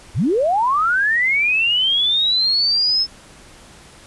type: linear sweep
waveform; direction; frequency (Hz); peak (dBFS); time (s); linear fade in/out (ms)
sine; up; 59.6 to 5274; -14; 0.14-3.07; 50
effects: pink hiss -44 dBFS RMS until 4.06 s + resampled to 24000 Hz